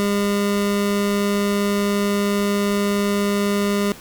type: tone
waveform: 25% pulse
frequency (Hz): 202.7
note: G#3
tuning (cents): -42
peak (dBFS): -14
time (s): 0-3.92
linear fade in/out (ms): 0
effects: pink hiss -41 dBFS RMS until 4 s